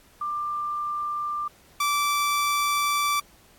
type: tone pair in turn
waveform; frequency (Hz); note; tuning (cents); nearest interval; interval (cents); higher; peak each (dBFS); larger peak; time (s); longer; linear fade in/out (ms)
sine / sawtooth; 1188 / 1163.6; D6 / D6; +20 / -16; unison; 36; first; -26 / -18; second; 0.21-1.48 / 1.8-3.2; second; 5
effects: pink hiss -56 dBFS RMS until 3.58 s + AAC 64 kbps